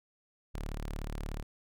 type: tone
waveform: sawtooth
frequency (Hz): 36.71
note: D1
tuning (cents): 0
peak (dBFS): -32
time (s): 0.54-1.43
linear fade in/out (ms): 10
effects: none